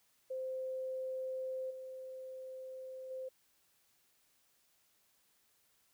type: tone with level steps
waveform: sine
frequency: 520 Hz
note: C5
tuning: 11 cents flat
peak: -37 / -44 / -40 dBFS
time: 0.3-3.29 s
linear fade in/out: 10 ms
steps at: 1.7 / 3.1 s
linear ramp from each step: 10 ms
effects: white hiss -73 dBFS RMS until 5.93 s